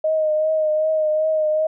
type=tone with vibrato; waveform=sine; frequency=622.3 Hz; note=D#5; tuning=in tune; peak=-16 dBFS; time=0.04-1.67 s; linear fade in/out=5 ms; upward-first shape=triangle; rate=2.6 Hz; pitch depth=32 cents each way; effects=none